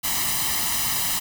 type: noise with comb filter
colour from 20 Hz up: white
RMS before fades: -24 dBFS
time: 0.03-1.2 s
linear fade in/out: 20 ms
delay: 1 ms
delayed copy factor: +0.75
effects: none